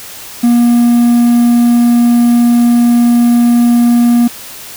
triangle tone with quantisation, 238.4 Hz, A#3, 39 cents sharp, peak -3 dBFS, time 0.43-4.28 s, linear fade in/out 10 ms, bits 5, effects white hiss -29 dBFS RMS until 4.76 s

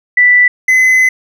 sine / triangle tone pair in turn, 1975.5 / 2032 Hz, B6 / B6, 0 / +49 cents, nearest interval unison, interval 49 cents, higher second, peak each -4 dBFS, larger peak neither, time 0.17-0.48 / 0.68-1.09 s, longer second, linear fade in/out 5 ms, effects none

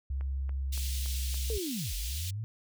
sine tone with pitch glide, 67.5 to 65.2 Hz, C#2 to C2, -45 to -5 cents, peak -30 dBFS, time 0.1-1.58 s, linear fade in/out 5 ms, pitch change -60 cents, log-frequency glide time 0.58-1.15 s
click train, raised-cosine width 0.5 ms, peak -34 dBFS, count 5, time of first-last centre 0.21-1.343 s, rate 3.53 Hz
pink high-pass noise, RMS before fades -40 dBFS, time 0.72-2.31 s, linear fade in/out 10 ms, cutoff 3000 Hz, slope 24 dB/octave
sine linear two-way sweep, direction down then up, 466.2 to 42 to 115.1 Hz, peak -33 dBFS, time 1.5-2.44 s, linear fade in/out 0 ms, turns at 1.94 s
effects none

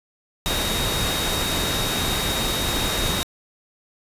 sine tone in noise, 3751 Hz, A#7, 10 cents sharp, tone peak -27 dBFS, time 0.46-3.23 s, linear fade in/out 0 ms, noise pink, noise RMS -24 dBFS, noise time 0.46-3.23 s, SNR -6 dB, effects resampled to 32000 Hz

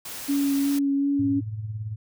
white noise, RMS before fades -36 dBFS, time 0.05-0.79 s, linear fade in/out 5 ms
sine tone with vibrato, 280 Hz, C#4, 18 cents sharp, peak -20 dBFS, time 0.28-1.41 s, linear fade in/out 20 ms, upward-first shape sine, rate 2.7 Hz, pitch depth 15 cents each way
sine tone with tremolo, 107.8 Hz, A2, 35 cents flat, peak -26 dBFS, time 1.19-1.96 s, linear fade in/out 5 ms, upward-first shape triangle, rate 18 Hz, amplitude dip 65%
effects none

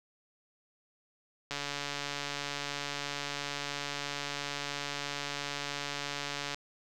click train, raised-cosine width 0.2 ms, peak -18 dBFS, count 721, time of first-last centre 1.51-6.545 s, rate 143 Hz, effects none

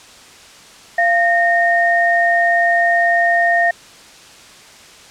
sine tone pair together, 689.6 / 1841 Hz, F5 / A#6, -22 / -22 cents, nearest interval octave + perfect fourth, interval 1700 cents, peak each -14 dBFS, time 0.98-3.71 s, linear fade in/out 5 ms, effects white hiss -41 dBFS RMS until 5.1 s + low-pass 7000 Hz 12 dB/octave

